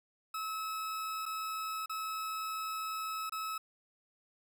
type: tone with dropouts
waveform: 40% pulse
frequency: 1294 Hz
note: E6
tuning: 32 cents flat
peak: -35 dBFS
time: 0.34-3.58 s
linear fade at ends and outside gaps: 5 ms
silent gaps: 1.256-1.261 / 1.86-1.895 / 3.296-3.321 s
effects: none